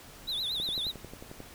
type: tone with vibrato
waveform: triangle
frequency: 3731 Hz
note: A#7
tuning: 1 cent sharp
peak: -29 dBFS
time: 0.27-0.92 s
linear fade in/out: 20 ms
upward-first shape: triangle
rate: 8.6 Hz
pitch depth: 180 cents each way
type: click train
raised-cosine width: 2 ms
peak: -29 dBFS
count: 10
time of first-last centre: 0.6-1.404 s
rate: 11.2 Hz
effects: pink hiss -50 dBFS RMS until 1.54 s